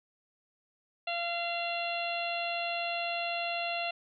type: harmonic tone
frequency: 687 Hz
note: F5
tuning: 29 cents flat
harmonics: 1 / 2 / 3 / 4 / 5 / 6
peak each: -34 / -43 / -43 / -35 / -43 / -43 dBFS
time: 1.07-3.91 s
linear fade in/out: 5 ms
effects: none